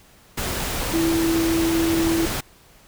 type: tone in noise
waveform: sine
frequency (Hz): 329.6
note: E4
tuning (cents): 0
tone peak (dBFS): -18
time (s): 0.93-2.26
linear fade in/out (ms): 10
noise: pink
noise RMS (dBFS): -26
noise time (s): 0.37-2.41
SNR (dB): +5
effects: pink hiss -52 dBFS RMS until 2.87 s